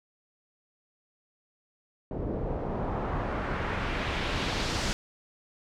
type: noise with low-pass filter sweep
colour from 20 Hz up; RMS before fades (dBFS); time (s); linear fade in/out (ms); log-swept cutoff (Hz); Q
pink; -31; 2.11-4.93; 0; 430 to 6100; 1.2
effects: none